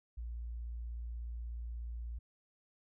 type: tone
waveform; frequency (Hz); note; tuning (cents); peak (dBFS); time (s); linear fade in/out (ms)
sine; 58.27; A#1; 0; -39; 0.17-2.19; 10
effects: none